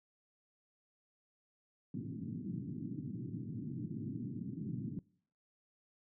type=band-pass noise; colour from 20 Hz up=pink; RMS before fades=-42 dBFS; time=1.94-4.99 s; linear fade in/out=2 ms; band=110 to 310 Hz; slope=48 dB/octave; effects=noise-tail reverb RT60 0.6 s tail -24 dB re dry